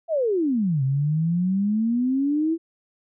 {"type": "exponential two-way sweep", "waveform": "sine", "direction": "down then up", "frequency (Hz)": [690, 130.81, 335], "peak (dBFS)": -19, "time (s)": [0.08, 2.58], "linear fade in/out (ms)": 50, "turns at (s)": 0.83, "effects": []}